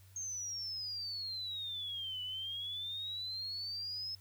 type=exponential two-way sweep; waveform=sine; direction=down then up; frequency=6460 to 2960 to 5230 Hz; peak=-38 dBFS; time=0.16-4.15 s; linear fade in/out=2 ms; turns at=2.22 s; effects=added 95 Hz sine -57 dBFS peak until 4.2 s + white hiss -66 dBFS RMS until 4.2 s